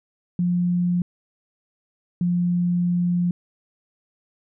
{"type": "tone pair in turn", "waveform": "sine", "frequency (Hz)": [176.6, 175.86], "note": ["F3", "F3"], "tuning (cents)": [20, 12], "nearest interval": "unison", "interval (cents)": 8, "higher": "first", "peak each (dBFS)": -18, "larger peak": "neither", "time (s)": [[0.39, 1.02], [2.21, 3.31]], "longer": "second", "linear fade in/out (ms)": 2, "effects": []}